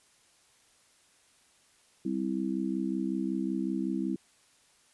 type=chord; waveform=sine; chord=C major; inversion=second; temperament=just; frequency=196.22 / 261.6 / 327 Hz; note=G3 / C4 / E4; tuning=+2 / 0 / -14 cents; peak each=-33 dBFS; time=2.05-4.16 s; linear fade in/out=5 ms; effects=white hiss -64 dBFS RMS until 4.93 s + resampled to 24000 Hz